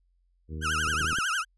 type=harmonic tone; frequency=78.2 Hz; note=D#2; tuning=9 cents sharp; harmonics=1 / 2 / 3 / 4 / 5 / 6; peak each=-34 / -40 / -44 / -46 / -48 / -50 dBFS; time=0.48-1.16 s; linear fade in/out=50 ms
type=tone with vibrato; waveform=35% pulse; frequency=1426 Hz; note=F6; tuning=36 cents sharp; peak=-24 dBFS; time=0.61-1.45 s; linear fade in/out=50 ms; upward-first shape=triangle; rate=11 Hz; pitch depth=240 cents each way
type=clicks; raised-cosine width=3 ms; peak=-24 dBFS; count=6; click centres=0.875 / 0.939 / 1.012 / 1.046 / 1.129 / 1.186 s
effects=added 44 Hz sine -65 dBFS peak until 1.57 s + resampled to 24000 Hz